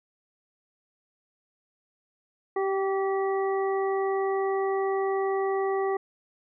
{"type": "harmonic tone with a mistuned harmonic", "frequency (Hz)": 388.7, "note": "G4", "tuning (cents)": -15, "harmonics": [1, 2, 3, 5], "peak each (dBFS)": [-25, -31, -35, -39], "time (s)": [2.56, 5.97], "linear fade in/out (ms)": 5, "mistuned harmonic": 3, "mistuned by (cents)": -19, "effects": []}